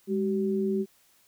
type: tone pair together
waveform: sine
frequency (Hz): 204.6 / 382.2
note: G#3 / G4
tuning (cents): -26 / -44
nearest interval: major seventh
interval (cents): 1082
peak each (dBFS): -27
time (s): 0.07-0.86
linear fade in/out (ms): 50
effects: white hiss -63 dBFS RMS until 1.27 s